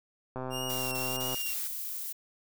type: click train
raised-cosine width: 1 ms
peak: -23 dBFS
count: 128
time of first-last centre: 0.36-1.344 s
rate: 129 Hz
type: tone with vibrato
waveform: sawtooth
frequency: 2794 Hz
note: F7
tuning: in tune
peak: -32 dBFS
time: 0.5-1.55 s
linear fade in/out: 50 ms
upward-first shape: triangle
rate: 1.6 Hz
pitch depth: 44 cents each way
type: noise bursts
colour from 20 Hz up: blue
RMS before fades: -37 dBFS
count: 4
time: 0.69-1.679 s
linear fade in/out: 10 ms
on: 230 ms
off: 23 ms
type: noise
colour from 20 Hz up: violet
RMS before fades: -37 dBFS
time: 1.39-2.13 s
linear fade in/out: 10 ms
effects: none